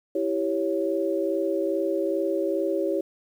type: chord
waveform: sine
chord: C# diminished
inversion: first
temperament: equal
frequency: 329.6 / 392 / 554.4 Hz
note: E4 / G4 / C#5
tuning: 0 / 0 / 0 cents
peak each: -27 dBFS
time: 0.15-3.01 s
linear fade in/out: 5 ms
effects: 9-bit